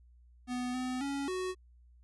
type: tone with pitch steps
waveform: square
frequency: 248.2 / 254 / 279.1 / 370 Hz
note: B3 / B3 / C#4 / F#4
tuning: +9 / +49 / +12 / 0 cents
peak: -34 dBFS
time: 0.47-1.55 s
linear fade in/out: 50 ms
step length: 270 ms
effects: added 60 Hz sine -57 dBFS peak until 2.03 s + resampled to 24000 Hz